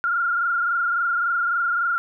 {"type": "tone with frequency modulation", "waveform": "sine", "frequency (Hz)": 1400, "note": "F6", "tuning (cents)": 4, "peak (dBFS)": -19, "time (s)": [0.04, 1.98], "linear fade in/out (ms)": 0, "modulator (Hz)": 23.6, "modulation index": 1.8, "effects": []}